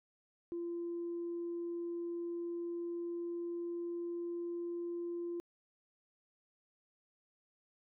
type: tone with pitch glide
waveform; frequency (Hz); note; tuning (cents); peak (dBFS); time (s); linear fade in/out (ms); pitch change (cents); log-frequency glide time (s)
sine; 342.8 to 344.8; F4 to F4; -32 to -22; -36; 0.52-5.4; 0; +10; 2.14-4.85
effects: tanh soft clip ceiling -33 dBFS